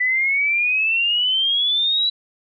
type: exponential sweep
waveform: sine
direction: up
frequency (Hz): 1975.5 to 3951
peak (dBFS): -16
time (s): 0-2.1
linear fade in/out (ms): 10
effects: none